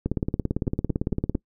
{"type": "two click trains", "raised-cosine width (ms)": 3, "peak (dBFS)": [-11, -18], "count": [24, 4], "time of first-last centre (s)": [[0.06, 1.352], [0.67, 1.349]], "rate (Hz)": [17.8, 4.42], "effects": ["noise-tail reverb RT60 0.1 s tail -23 dB re dry"]}